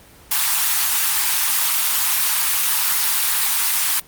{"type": "high-pass noise", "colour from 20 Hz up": "white", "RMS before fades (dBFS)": -18, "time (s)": [0.31, 4], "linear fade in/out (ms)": 5, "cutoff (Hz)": 810, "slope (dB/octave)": 48, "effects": ["pink hiss -46 dBFS RMS until 4.07 s", "Opus 24 kbps"]}